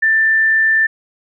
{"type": "tone", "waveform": "sine", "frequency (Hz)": 1776, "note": "A6", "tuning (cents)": 16, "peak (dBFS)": -10, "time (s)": [0.02, 0.87], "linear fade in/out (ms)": 10, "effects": []}